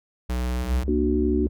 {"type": "tone", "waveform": "square", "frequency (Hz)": 61.74, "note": "B1", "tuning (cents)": 0, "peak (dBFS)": -24, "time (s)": [0.29, 0.84], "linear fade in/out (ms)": 10}
{"type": "tone with pitch glide", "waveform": "triangle", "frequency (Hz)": [67.1, 67.76], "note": ["C2", "C#2"], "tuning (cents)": [44, -39], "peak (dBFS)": -23, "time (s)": [0.61, 1.49], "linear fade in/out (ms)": 20, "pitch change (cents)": 17, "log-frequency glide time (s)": [0.97, 1.37]}
{"type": "chord", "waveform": "sine", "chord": "Bb augmented", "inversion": "none", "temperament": "equal with one note detuned", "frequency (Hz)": [233.1, 297.4, 370], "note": ["Bb3", "D4", "F#4"], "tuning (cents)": [0, 22, 0], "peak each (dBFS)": [-25, -24, -24], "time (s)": [0.88, 1.47], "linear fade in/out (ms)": 2}
{"effects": []}